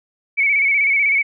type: tone with vibrato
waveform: sine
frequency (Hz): 2246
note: C#7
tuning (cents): +22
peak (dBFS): -13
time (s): 0.37-1.23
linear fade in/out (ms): 20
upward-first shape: square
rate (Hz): 16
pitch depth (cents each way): 43
effects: none